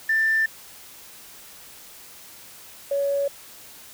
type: tone pair in turn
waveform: sine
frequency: 1779 / 561.5 Hz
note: A6 / C#5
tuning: +19 / +22 cents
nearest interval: octave + minor sixth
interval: 1997 cents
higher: first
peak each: -17 / -20 dBFS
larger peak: first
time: 0.09-0.46 / 2.91-3.28 s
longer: neither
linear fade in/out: 5 ms
effects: tanh soft clip ceiling -13 dBFS + white hiss -45 dBFS RMS until 3.93 s